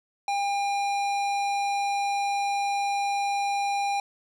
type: tone with hard clipping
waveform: sine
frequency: 803 Hz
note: G5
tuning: 41 cents sharp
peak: -26 dBFS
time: 0.28-4 s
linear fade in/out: 2 ms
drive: 15 dB
effects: none